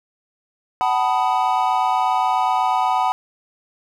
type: chord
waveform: triangle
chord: B dominant seventh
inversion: second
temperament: equal with one note detuned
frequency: 751.2 / 880 / 987.8 / 1244.5 Hz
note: F#5 / A5 / B5 / D#6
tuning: +26 / 0 / 0 / 0 cents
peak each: -18 / -21 / -19 / -24 dBFS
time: 0.81-3.12 s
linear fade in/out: 0 ms
effects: none